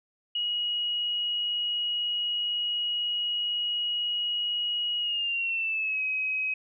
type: tone with pitch glide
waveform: sine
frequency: 2899 to 2538 Hz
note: F#7 to D#7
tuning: -36 to +34 cents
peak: -26 dBFS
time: 0.35-6.54 s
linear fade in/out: 5 ms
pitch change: -230 cents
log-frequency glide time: 5-6.02 s
effects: none